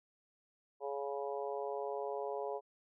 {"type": "harmonic tone", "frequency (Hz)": 140, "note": "C#3", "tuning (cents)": 18, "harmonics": [3, 4, 5, 6, 7], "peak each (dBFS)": [-40, -42, -44, -46, -47], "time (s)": [0.8, 2.61], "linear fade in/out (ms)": 50, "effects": []}